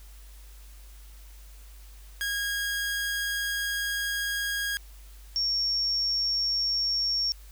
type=tone pair in turn; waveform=sawtooth / sine; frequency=1637 / 5506 Hz; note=G#6 / F8; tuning=-25 / -25 cents; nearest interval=octave + major sixth; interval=2100 cents; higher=second; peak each=-24 dBFS; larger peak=neither; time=2.21-4.77 / 5.36-7.32 s; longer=first; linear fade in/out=0 ms; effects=added 50 Hz sine -45 dBFS peak until 7.51 s + white hiss -56 dBFS RMS until 7.51 s